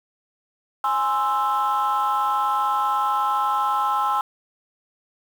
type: chord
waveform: sine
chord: Ab augmented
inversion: none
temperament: equal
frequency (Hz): 830.6 / 1046.5 / 1318.5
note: Ab5 / C6 / E6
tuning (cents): 0 / 0 / 0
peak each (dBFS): -22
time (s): 0.84-4.21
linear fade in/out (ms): 2
effects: tanh soft clip ceiling -14 dBFS + 7-bit